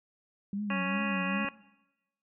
sine tone with vibrato, 196.1 Hz, G3, 1 cent sharp, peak -31 dBFS, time 0.53-1.45 s, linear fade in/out 2 ms, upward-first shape triangle, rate 2.5 Hz, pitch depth 130 cents each way
harmonic tone, 277.2 Hz, C#4, in tune, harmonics 1 / 2 / 3 / 4 / 5 / 6 / 7 / 9 / 10, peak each -41 / -40 / -43 / -37 / -43 / -39 / -41 / -38 / -40 dBFS, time 0.7-1.49 s, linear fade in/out 2 ms
effects noise-tail reverb RT60 0.9 s tail -18 dB re dry

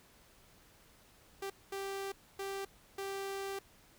sawtooth tone bursts at uneven times, 392 Hz, G4, in tune, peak -34 dBFS, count 4, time 1.42-1.5 / 1.72-2.12 / 2.39-2.65 / 2.98-3.59 s, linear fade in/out 5 ms, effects pink hiss -63 dBFS RMS until 3.98 s

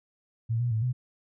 sine tone with pitch steps, 114.2 / 121.1 / 110.3 / 125.2 Hz, A#2 / B2 / A2 / B2, -35 / -34 / +5 / +24 cents, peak -24 dBFS, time 0.49-0.93 s, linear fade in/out 20 ms, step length 110 ms, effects none

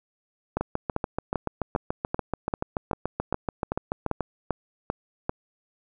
two click trains, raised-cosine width 1 ms, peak -11 / -12 dBFS, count 13 / 26, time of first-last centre 0.57-5.294 / 0.61-4.207 s, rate 2.54 / 6.95 Hz, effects none

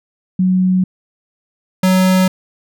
sine / square tone pair in turn, 185 / 186.18 Hz, F#3 / F#3, 0 / +11 cents, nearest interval unison, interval 11 cents, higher second, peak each -10 dBFS, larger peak neither, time 0.39-0.84 / 1.83-2.28 s, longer neither, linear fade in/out 5 ms, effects none

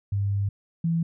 sine tone pair in turn, 100 / 166.25 Hz, G2 / E3, +35 / +15 cents, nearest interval major sixth, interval 880 cents, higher second, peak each -22 / -21 dBFS, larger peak second, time 0.12-0.49 / 0.84-1.03 s, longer first, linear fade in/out 5 ms, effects none

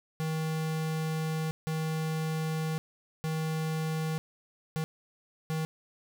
square tone bursts at uneven times, 158.4 Hz, D#3, 31 cents sharp, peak -30 dBFS, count 5, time 0.2-1.51 / 1.67-2.78 / 3.24-4.18 / 4.76-4.84 / 5.5-5.65 s, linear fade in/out 0 ms, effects none

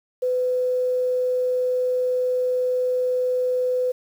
sine tone with quantisation, 503 Hz, B4, 32 cents sharp, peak -19 dBFS, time 0.22-3.92 s, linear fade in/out 10 ms, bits 8, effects none

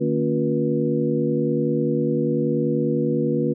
sine tone cluster, 151.9 / 225.7 / 275.9 / 356.9 / 482 Hz, D#3 / A3 / C#4 / F4 / B4, -41 / +44 / -8 / +38 / -42 cents, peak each -25 dBFS, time 0-3.54 s, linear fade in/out 20 ms, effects none

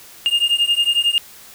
triangle beating tone pair, 2822 / 2833 Hz, F7 / F7, +17 / +24 cents, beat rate 11 Hz, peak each -16 dBFS, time 0.26-1.18 s, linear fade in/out 0 ms, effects white hiss -42 dBFS RMS until 1.54 s

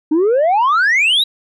sine exponential sweep, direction up, 294.5 to 3951 Hz, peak -8 dBFS, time 0.11-1.24 s, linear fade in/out 10 ms, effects tanh soft clip ceiling -9 dBFS

